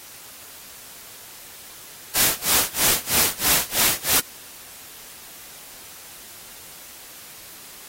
white noise with tremolo, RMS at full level -17 dBFS, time 2.15-4.2 s, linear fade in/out 5 ms, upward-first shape sine, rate 3.1 Hz, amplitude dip 95%, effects white hiss -42 dBFS RMS until 7.88 s + AAC 48 kbps

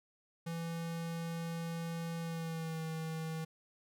square tone with pitch glide, 166.7 to 160.56 Hz, E3 to E3, +20 to -45 cents, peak -38 dBFS, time 0.46-3.45 s, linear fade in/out 10 ms, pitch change -65 cents, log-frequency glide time 2.2-2.82 s, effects none

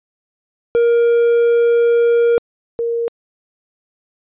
triangle / sine tone pair in turn, 470 / 466.5 Hz, A#4 / A#4, +14 / +1 cents, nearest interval unison, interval 13 cents, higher first, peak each -8 / -16 dBFS, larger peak first, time 0.75-2.38 / 2.79-3.08 s, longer first, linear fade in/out 0 ms, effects resampled to 8000 Hz

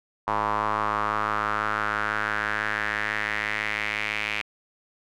square tone with band-pass filter sweep, 53 Hz, G#1, 36 cents sharp, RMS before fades -27 dBFS, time 0.27-4.42 s, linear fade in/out 10 ms, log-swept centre 1000 to 2400 Hz, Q 3.9, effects none

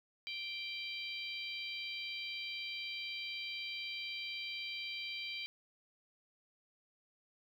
harmonic tone, 784 Hz, G5, in tune, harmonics 3 / 4 / 5 / 6, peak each -43 / -45 / -47 / -49 dBFS, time 0.27-5.46 s, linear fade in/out 0 ms, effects 11-bit

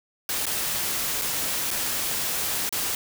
white noise with dropouts, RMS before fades -27 dBFS, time 0.29-2.95 s, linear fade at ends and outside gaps 1 ms, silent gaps 0.456-0.466 / 1.215-1.219 / 1.706-1.712 / 2.692-2.725 s, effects none

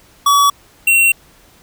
square tone pair in turn, 1137 / 2731 Hz, C#6 / F7, +44 / -39 cents, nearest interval octave + minor third, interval 1517 cents, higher second, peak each -9 dBFS, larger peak neither, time 0.26-0.5 / 0.87-1.12 s, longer second, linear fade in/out 5 ms, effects pink hiss -48 dBFS RMS until 1.62 s

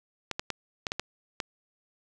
clicks, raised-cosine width 0.2 ms, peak -13 dBFS, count 7, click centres 0.313 / 0.395 / 0.503 / 0.868 / 0.919 / 0.996 / 1.402 s, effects 9-bit

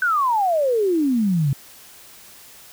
sine exponential sweep, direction down, 1532 to 130.81 Hz, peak -16 dBFS, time 0.02-1.53 s, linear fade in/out 2 ms, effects white hiss -45 dBFS RMS until 2.72 s

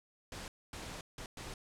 pink noise bursts at uneven times, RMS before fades -45 dBFS, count 4, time 0.32-0.48 / 0.73-1.01 / 1.18-1.26 / 1.37-1.54 s, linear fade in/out 2 ms, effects low-pass 9000 Hz 12 dB/octave

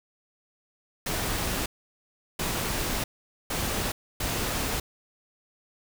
pink noise bursts at uneven times, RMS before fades -29 dBFS, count 4, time 1.06-1.66 / 2.39-3.04 / 3.5-3.92 / 4.2-4.8 s, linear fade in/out 5 ms, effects none

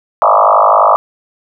sine tone with frequency modulation, 911 Hz, A#5, 40 cents flat, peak -5 dBFS, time 0.22-0.96 s, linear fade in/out 0 ms, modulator 51.7 Hz, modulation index 6.3, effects none

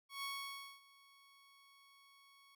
15% pulse tone with ADSR envelope, 1108.7 Hz, C#6, in tune, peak -34 dBFS, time 0.09-2.55 s, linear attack 140 ms, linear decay 570 ms, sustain -23 dB, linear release 4 ms, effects none

